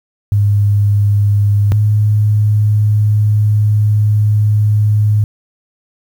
sine tone pair in turn, 102.3 / 105.54 Hz, G#2 / G#2, -26 / +28 cents, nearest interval minor second, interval 54 cents, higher second, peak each -8 dBFS, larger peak neither, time 0.32-1.72 / 1.72-5.24 s, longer second, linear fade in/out 0 ms, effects 7-bit

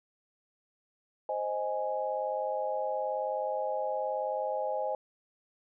sine chord, Ab major, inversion first, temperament equal, 523.3 / 622.3 / 830.6 Hz, C5 / Eb5 / Ab5, 0 / 0 / 0 cents, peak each -34 dBFS, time 1.29-4.95 s, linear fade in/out 2 ms, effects none

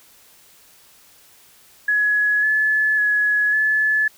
sine tone with pitch steps, 1686 / 1723 / 1688 / 1725 Hz, G#6 / A6 / G#6 / A6, +26 / -37 / +28 / -35 cents, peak -15 dBFS, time 1.88-4.08 s, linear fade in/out 5 ms, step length 550 ms, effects white hiss -51 dBFS RMS until 4.17 s

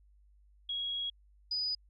sine tone pair in turn, 3311 / 4961 Hz, G#7 / D#8, -6 / -6 cents, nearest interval perfect fifth, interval 700 cents, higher second, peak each -33 / -31 dBFS, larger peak second, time 0.69-1.1 / 1.51-1.75 s, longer first, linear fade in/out 5 ms, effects added 50 Hz sine -60 dBFS peak until 1.89 s

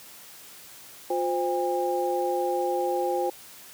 sine tone cluster, 355.1 / 519 / 808 Hz, F4 / C5 / G#5, +29 / -14 / -48 cents, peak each -28 dBFS, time 1.1-3.3 s, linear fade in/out 5 ms, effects white hiss -47 dBFS RMS until 3.73 s + high-pass 80 Hz 12 dB/octave

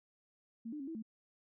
sine tone with pitch steps, 228.2 / 299.6 / 272 / 325.7 / 220.8 Hz, A#3 / D4 / C#4 / E4 / A3, -37 / +35 / -33 / -21 / +6 cents, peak -40 dBFS, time 0.65-1.025 s, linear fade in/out 10 ms, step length 75 ms, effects none

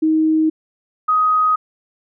sine tone pair in turn, 315 / 1254.6 Hz, D#4 / D#6, +21 / +14 cents, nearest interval 2 octaves, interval 2393 cents, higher second, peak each -12 dBFS, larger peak neither, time 0.02-0.5 / 1.08-1.56 s, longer neither, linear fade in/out 10 ms, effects none

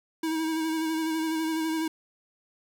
square tone with vibrato, 319.8 Hz, D#4, 48 cents sharp, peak -27 dBFS, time 0.23-1.88 s, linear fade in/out 5 ms, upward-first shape sine, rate 12 Hz, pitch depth 28 cents each way, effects 9-bit

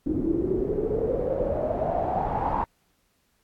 pink noise with low-pass filter sweep, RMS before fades -26 dBFS, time 0.06-2.64 s, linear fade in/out 0 ms, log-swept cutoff 300 to 940 Hz, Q 8.2, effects pink hiss -69 dBFS RMS until 3.43 s + AAC 64 kbps

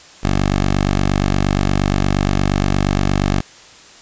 10% pulse tone, 48.53 Hz, G1, 17 cents flat, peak -6 dBFS, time 0.23-3.41 s, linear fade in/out 10 ms, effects white hiss -42 dBFS RMS until 4.01 s + resampled to 16000 Hz

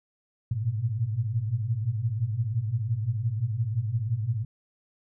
sine tone cluster, 105.1 / 116.7 / 122.5 Hz, G#2 / A#2 / B2, +21 / +2 / -14 cents, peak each -29 / -29 / -31 dBFS, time 0.51-4.45 s, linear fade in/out 5 ms, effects none

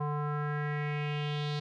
square tone with low-pass filter sweep, 147.8 Hz, D3, 11 cents sharp, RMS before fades -33 dBFS, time 0-1.6 s, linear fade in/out 10 ms, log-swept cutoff 990 to 4200 Hz, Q 3.6, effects none

